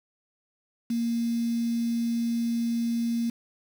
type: tone with quantisation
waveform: sine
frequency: 233.1 Hz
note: A#3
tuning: in tune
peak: -24 dBFS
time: 0.9-3.3 s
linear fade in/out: 5 ms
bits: 7
effects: none